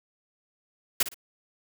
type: noise with echo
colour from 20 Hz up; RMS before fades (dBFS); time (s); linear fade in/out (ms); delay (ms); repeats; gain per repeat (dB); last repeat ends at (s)
white; -22; 1-1.03; 5; 57; 2; -12; 1.144
effects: none